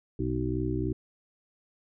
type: harmonic tone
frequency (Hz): 63.2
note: B1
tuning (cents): +41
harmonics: 1 / 2 / 4 / 5 / 6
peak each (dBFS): -34 / -32 / -36 / -32 / -34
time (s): 0.19-0.93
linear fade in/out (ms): 5
effects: none